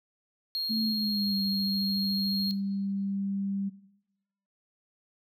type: tone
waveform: triangle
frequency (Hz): 4254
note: C8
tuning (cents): +28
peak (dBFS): -27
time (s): 0.55-2.51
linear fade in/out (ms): 0
type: tone with pitch glide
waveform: sine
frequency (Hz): 220 to 197.13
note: A3 to G3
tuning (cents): 0 to +10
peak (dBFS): -28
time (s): 0.69-3.7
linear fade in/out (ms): 20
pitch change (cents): -190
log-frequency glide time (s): 0.82-1.38
effects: noise-tail reverb RT60 0.9 s tail -18 dB re dry